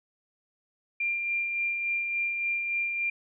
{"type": "tone with tremolo", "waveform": "sine", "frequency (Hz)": 2386, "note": "D7", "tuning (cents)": 27, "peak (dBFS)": -25, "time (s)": [1, 3.1], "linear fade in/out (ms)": 5, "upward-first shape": "sine", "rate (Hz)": 3.5, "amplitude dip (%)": 35, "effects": []}